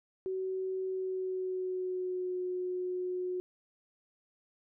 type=tone with pitch glide; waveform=sine; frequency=376.8 to 364 Hz; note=F#4 to F#4; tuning=+32 to -28 cents; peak=-32 dBFS; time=0.26-3.4 s; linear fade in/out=0 ms; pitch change=-60 cents; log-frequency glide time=0.86-2.4 s; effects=none